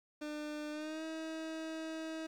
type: tone with pitch glide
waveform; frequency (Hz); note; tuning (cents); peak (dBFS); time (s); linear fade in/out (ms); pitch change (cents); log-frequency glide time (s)
30% pulse; 300 to 319.7; D4 to D#4; +37 to +47; -37; 0.21-2.27; 10; +110; 0.71-1.04
effects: low-pass 7000 Hz 12 dB/octave + 11-bit